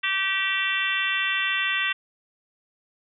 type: harmonic tone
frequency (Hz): 387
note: G4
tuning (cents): -22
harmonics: 3 / 4 / 5 / 6 / 7 / 8 / 9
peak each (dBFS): -33 / -30 / -27 / -33 / -27 / -34 / -32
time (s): 0.03-1.93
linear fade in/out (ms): 10
effects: none